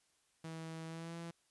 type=tone with pitch glide; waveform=sawtooth; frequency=162.1 to 168.2 Hz; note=E3 to E3; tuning=-29 to +35 cents; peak=-40 dBFS; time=0.44-1.31 s; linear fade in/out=5 ms; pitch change=+64 cents; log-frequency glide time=0.86-1.16 s; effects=white hiss -75 dBFS RMS until 1.5 s + resampled to 24000 Hz